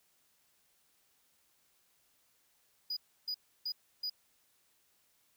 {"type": "tone bursts", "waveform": "triangle", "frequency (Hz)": 4926, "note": "D#8", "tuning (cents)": -18, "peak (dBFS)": -33, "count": 4, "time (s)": [2.9, 4.098], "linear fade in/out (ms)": 5, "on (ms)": 67, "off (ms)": 310, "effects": ["white hiss -72 dBFS RMS until 5.36 s"]}